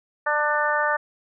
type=harmonic tone; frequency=297.7 Hz; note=D4; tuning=24 cents sharp; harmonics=2 / 3 / 4 / 5 / 6; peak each=-26 / -26 / -26 / -26 / -26 dBFS; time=0.26-0.97 s; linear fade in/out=10 ms; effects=none